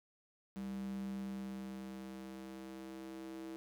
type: tone with high-pass filter sweep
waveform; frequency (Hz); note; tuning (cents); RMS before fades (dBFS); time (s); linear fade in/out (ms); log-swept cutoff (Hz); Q
square; 65.41; C2; 0; -45; 0.56-3.56; 0; 180 to 310; 4.9
effects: none